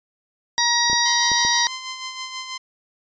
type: harmonic tone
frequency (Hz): 949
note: A#5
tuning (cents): +31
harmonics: 1 / 2 / 4 / 5 / 6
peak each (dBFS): -23 / -23 / -23 / -23 / -23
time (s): 0.58-1.67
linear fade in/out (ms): 0
type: clicks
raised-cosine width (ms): 2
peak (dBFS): -19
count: 4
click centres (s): 0.899 / 0.931 / 1.317 / 1.45
type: tone with tremolo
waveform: 10% pulse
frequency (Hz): 1036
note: C6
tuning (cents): -17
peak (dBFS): -19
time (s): 1.05-2.58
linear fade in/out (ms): 10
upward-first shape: sine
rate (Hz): 6.2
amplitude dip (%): 50
effects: resampled to 16000 Hz